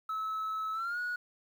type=tone with pitch glide; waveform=sine; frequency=1298 to 1457 Hz; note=E6 to F#6; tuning=-27 to -27 cents; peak=-30 dBFS; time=0.09-1.16 s; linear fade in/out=5 ms; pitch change=+200 cents; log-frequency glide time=0.73-0.99 s; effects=tanh soft clip ceiling -31 dBFS + 10-bit